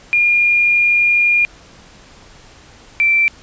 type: tone pair in turn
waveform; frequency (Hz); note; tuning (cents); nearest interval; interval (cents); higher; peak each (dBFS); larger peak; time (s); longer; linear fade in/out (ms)
sine; 2416 / 2342; D7 / D7; +48 / -5; minor second; 53; first; -10; neither; 0.13-1.45 / 3-3.28; first; 0
effects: pink hiss -43 dBFS RMS until 3.42 s + resampled to 16000 Hz